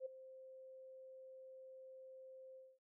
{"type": "tone with ADSR envelope", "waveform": "sine", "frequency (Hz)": 523.3, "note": "C5", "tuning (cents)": 0, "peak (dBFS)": -40, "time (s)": [0, 2.79], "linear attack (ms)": 57, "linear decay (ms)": 10, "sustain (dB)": -14, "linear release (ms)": 230, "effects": []}